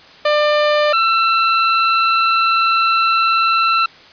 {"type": "tone pair in turn", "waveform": "sawtooth", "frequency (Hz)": [597, 1340.2], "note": ["D5", "E6"], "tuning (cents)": [28, 28], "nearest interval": "octave + major second", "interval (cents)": 1400, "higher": "second", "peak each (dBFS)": -8, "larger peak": "neither", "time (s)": [[0.25, 0.93], [0.93, 3.86]], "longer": "second", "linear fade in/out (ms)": 5, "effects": ["white hiss -42 dBFS RMS until 4.12 s", "resampled to 11025 Hz"]}